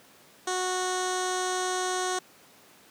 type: tone with low-pass filter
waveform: 15% pulse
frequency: 367.7 Hz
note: F#4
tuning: 11 cents flat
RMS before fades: -29 dBFS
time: 0.47-2.19 s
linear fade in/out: 5 ms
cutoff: 7500 Hz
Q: 3.5
effects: pink hiss -55 dBFS RMS until 2.9 s + high-pass 200 Hz 12 dB/octave